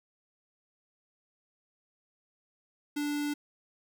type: tone with notch filter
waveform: square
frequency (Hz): 292.6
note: D4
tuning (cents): -6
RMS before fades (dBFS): -32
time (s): 2.96-3.34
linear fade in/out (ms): 10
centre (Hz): 740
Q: 1.5
effects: none